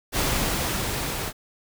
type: noise with level ramp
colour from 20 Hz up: pink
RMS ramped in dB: -23 to -30 dBFS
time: 0.12-1.33 s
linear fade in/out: 50 ms
effects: none